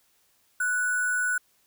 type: tone with sample-and-hold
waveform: sine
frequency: 1480 Hz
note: F#6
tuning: in tune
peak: -23 dBFS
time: 0.6-1.38 s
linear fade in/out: 5 ms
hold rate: 8820 Hz
effects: white hiss -66 dBFS RMS until 1.66 s